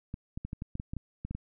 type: clicks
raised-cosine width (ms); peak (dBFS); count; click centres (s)
5; -24; 12; 0.141 / 0.375 / 0.45 / 0.531 / 0.621 / 0.754 / 0.799 / 0.935 / 0.967 / 1.25 / 1.31 / 1.35
effects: none